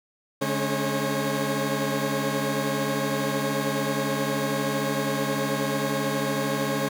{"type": "tone cluster", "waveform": "20% pulse", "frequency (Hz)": [144, 211.1, 275.1, 541], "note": ["D3", "G#3", "C#4", "C#5"], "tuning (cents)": [-34, 29, -13, -42], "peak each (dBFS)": -25, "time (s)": [0.41, 6.89], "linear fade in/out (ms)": 10, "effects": []}